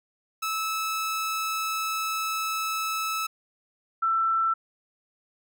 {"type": "tone pair in turn", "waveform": ["sawtooth", "sine"], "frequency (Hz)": [1305, 1334.7], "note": ["E6", "E6"], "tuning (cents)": [-18, 21], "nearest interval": "unison", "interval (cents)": 39, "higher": "second", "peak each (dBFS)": [-23, -21], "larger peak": "second", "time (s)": [[0.42, 3.27], [4.02, 4.54]], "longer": "first", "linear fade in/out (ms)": 10, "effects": []}